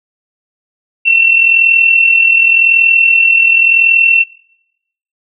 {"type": "tone with amplitude modulation", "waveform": "sine", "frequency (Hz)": 2703, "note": "E7", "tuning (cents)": 43, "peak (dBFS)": -3, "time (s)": [1.05, 4.24], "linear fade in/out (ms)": 20, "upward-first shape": "sine", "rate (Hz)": 40.9, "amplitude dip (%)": 60, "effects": ["noise-tail reverb RT60 0.9 s tail -25 dB re dry"]}